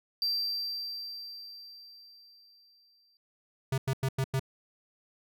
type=tone with exponential decay; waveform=triangle; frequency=4699 Hz; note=D8; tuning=in tune; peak=-25 dBFS; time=0.22-3.17 s; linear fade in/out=1 ms; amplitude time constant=640 ms
type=tone bursts; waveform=square; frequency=133.2 Hz; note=C3; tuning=31 cents sharp; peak=-27 dBFS; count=5; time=3.72-4.396 s; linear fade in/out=5 ms; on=60 ms; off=94 ms
effects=none